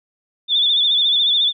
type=tone with vibrato; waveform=sine; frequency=3514 Hz; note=A7; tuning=3 cents flat; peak=-13 dBFS; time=0.48-1.53 s; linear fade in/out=50 ms; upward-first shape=sine; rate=14 Hz; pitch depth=66 cents each way; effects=none